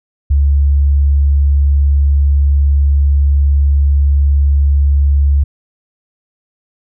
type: tone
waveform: sine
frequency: 70.6 Hz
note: C#2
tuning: 32 cents sharp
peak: -7 dBFS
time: 0.3-5.44 s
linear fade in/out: 10 ms
effects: none